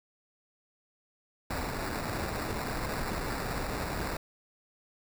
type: noise with sample-and-hold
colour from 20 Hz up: pink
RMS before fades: -34 dBFS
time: 1.5-4.17 s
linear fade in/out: 5 ms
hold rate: 3150 Hz
effects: none